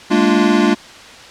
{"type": "chord", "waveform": "square", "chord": "Bb dominant seventh", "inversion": "third", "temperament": "equal with one note detuned", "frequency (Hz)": [207.7, 229.9, 293.7, 349.2], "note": ["Ab3", "Bb3", "D4", "F4"], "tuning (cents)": [0, -24, 0, 0], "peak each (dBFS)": -17, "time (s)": [0.1, 0.75], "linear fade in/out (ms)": 20, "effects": ["white hiss -37 dBFS RMS until 1.3 s", "low-pass 5000 Hz 12 dB/octave"]}